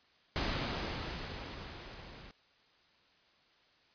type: noise with level ramp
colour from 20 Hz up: pink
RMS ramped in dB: -33 to -52 dBFS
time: 0.36-2.31 s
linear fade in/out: 0 ms
effects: white hiss -67 dBFS RMS until 3.94 s + resampled to 11025 Hz